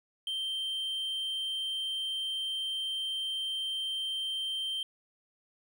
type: tone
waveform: triangle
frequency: 3136 Hz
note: G7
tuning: in tune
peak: -30 dBFS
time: 0.27-4.83 s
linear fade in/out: 2 ms
effects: none